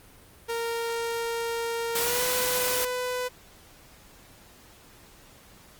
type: tone with pitch glide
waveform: sawtooth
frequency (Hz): 463.5 to 499.6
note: A#4 to B4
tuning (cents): -10 to +20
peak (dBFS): -24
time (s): 0.48-3.29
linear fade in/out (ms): 20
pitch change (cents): +130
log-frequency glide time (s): 1.97-2.24
type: noise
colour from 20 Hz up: white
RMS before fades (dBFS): -28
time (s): 1.95-2.85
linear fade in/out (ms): 5
effects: pink hiss -53 dBFS RMS until 5.79 s + Opus 32 kbps